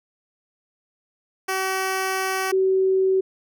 10% pulse / sine tone pair in turn, 380 / 380 Hz, F#4 / F#4, +46 / +46 cents, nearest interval unison, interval 0 cents, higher neither, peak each -14 / -16 dBFS, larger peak first, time 1.48-2.52 / 2.52-3.21 s, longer first, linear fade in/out 10 ms, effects none

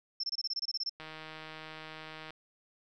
sine tone bursts, 5360 Hz, E8, 28 cents sharp, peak -31 dBFS, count 12, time 0.2-0.895 s, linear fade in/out 5 ms, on 35 ms, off 25 ms
click train, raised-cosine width 0.3 ms, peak -29 dBFS, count 206, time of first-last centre 1-2.306 s, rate 157 Hz
effects none

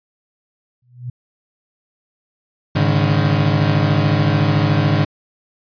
sine tone with exponential growth, 123.47 Hz, B2, in tune, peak -21 dBFS, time 0.82-1.1 s, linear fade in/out 5 ms, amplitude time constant 60 ms
35% pulse chord, Ab suspended fourth, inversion none, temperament equal with one note detuned, 103.83 / 141.83 / 155.56 Hz, Ab2 / Db3 / Eb3, 0 / +40 / 0 cents, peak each -16 dBFS, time 2.75-5.05 s, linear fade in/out 10 ms
effects resampled to 11025 Hz

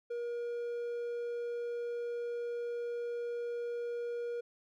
triangle tone, 475.7 Hz, A#4, 35 cents sharp, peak -33 dBFS, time 0.1-4.41 s, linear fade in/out 10 ms, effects none

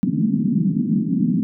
pink band-pass noise, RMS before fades -19 dBFS, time 0.03-1.43 s, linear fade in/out 0 ms, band 160 to 270 Hz, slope 48 dB/octave, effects none

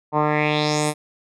10% pulse tone with low-pass filter sweep, 150.6 Hz, D3, 44 cents sharp, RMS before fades -20 dBFS, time 0.12-0.94 s, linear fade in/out 50 ms, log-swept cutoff 910 to 11000 Hz, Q 3.5, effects none

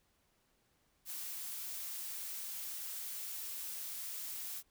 blue noise, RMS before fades -43 dBFS, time 1.05-4.63 s, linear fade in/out 50 ms, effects pink hiss -75 dBFS RMS until 4.7 s

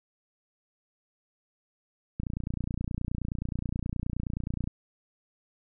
click train, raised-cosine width 5 ms, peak -19 dBFS, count 74, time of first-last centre 2.2-4.675 s, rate 29.5 Hz, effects none

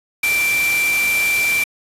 sine tone in noise, 2349 Hz, D7, in tune, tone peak -15 dBFS, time 0.23-1.64 s, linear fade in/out 5 ms, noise white, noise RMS -24 dBFS, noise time 0.23-1.64 s, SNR +6 dB, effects resampled to 32000 Hz

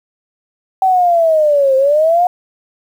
sine linear two-way sweep, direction down then up, 768 to 523 to 727 Hz, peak -8 dBFS, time 0.82-2.27 s, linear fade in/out 2 ms, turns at 1.76 s, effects 7-bit

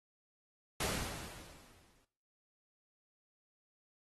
pink noise with exponential decay, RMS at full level -34 dBFS, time 0.8-2.05 s, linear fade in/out 5 ms, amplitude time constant 270 ms, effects noise-tail reverb RT60 0.6 s tail -18 dB re dry + AAC 32 kbps

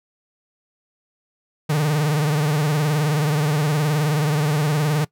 45% pulse tone with vibrato, 150 Hz, D3, 37 cents sharp, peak -17 dBFS, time 1.69-5.05 s, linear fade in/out 10 ms, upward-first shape triangle, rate 19 Hz, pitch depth 110 cents each way, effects noise-tail reverb RT60 0.1 s tail -21 dB re dry

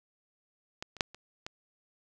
clicks, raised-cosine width 0.2 ms, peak -20 / -29 / -8 / -30 / -21 dBFS, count 5, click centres 0.825 / 0.967 / 1.008 / 1.146 / 1.465 s, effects none

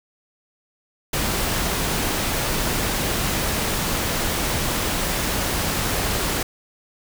pink noise, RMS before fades -23 dBFS, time 1.13-6.43 s, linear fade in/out 5 ms, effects none

